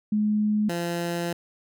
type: tone pair in turn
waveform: sine / 15% pulse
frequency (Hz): 211.2 / 171.74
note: G#3 / F3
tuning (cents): +29 / -29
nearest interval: major third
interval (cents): 358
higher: first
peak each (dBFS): -20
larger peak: neither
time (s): 0.12-0.69 / 0.69-1.33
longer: second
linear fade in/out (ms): 5
effects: none